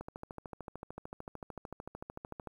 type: click train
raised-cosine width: 1 ms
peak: -28 dBFS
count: 34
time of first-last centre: 0.01-2.473 s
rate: 13.4 Hz
effects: 10-bit